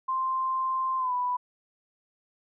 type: tone with pitch glide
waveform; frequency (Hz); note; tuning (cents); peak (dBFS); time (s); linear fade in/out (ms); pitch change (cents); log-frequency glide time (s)
sine; 1046.5 to 990; C6 to B5; 0 to +4; -25; 0.08-1.37; 10; -96; 0.98-1.13
effects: none